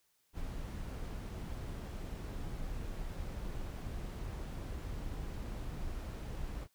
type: noise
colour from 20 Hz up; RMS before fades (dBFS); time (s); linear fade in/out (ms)
brown; -41; 0.33-6.68; 50
effects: white hiss -75 dBFS RMS until 6.74 s